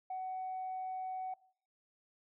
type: tone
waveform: sine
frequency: 749 Hz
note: F#5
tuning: 21 cents sharp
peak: -36 dBFS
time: 0.1-1.34 s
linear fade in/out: 5 ms
effects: noise-tail reverb RT60 0.5 s tail -20 dB re dry + tanh soft clip ceiling -34 dBFS